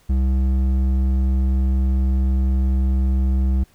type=tone with hard clipping; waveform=sine; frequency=65.41 Hz; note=C2; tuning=in tune; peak=-17 dBFS; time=0.09-3.64 s; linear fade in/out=10 ms; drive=8 dB; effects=pink hiss -57 dBFS RMS until 3.74 s